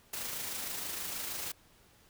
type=noise with amplitude modulation; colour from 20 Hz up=white; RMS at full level=-37 dBFS; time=0.13-1.52 s; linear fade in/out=5 ms; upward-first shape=sine; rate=26.3 Hz; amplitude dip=35%; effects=pink hiss -63 dBFS RMS until 2.09 s